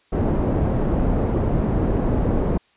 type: low-pass noise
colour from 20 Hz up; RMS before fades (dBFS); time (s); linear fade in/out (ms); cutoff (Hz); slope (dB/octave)
pink; -20; 0.12-2.58; 10; 540; 12
effects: white hiss -60 dBFS RMS until 2.76 s + resampled to 8000 Hz